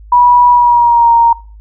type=tone with pitch glide; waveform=sine; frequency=974 to 931.6 Hz; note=B5 to A#5; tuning=-24 to -1 cents; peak=-4 dBFS; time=0.12-1.33 s; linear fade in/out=5 ms; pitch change=-77 cents; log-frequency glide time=0.5-1.12 s; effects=noise-tail reverb RT60 0.4 s tail -22 dB re dry + added 52 Hz sine -32 dBFS peak until 1.6 s